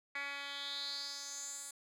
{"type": "tone with band-pass filter sweep", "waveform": "10% pulse", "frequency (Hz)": 281.9, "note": "C#4", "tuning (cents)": 29, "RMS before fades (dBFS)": -43, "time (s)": [0.15, 1.71], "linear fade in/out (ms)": 5, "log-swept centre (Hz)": [2200, 8800], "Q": 5, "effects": []}